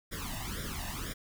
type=noise with flanger; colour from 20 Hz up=pink; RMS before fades=-38 dBFS; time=0.11-1.14 s; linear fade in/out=20 ms; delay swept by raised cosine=0.56 to 1.1 ms; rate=2 Hz; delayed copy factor=+0.95; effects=none